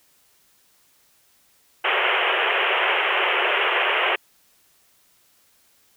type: band-pass noise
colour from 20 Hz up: white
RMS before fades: -21 dBFS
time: 1.84-4.16 s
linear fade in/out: 10 ms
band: 360 to 3100 Hz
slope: 96 dB/octave
effects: white hiss -60 dBFS RMS until 5.96 s